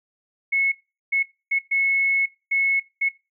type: tone bursts at uneven times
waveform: sine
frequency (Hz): 2191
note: C#7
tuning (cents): -21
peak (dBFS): -18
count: 6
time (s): 0.52-0.72 / 1.12-1.23 / 1.51-1.59 / 1.71-2.26 / 2.51-2.8 / 3.01-3.09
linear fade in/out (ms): 10
effects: noise-tail reverb RT60 0.3 s tail -20 dB re dry